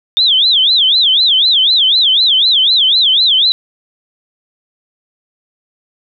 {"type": "tone with vibrato", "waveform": "sine", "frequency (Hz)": 3520, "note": "A7", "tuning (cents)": 0, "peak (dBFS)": -7, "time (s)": [0.17, 3.52], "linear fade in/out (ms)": 0, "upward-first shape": "sine", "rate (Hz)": 4, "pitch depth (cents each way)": 260, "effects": []}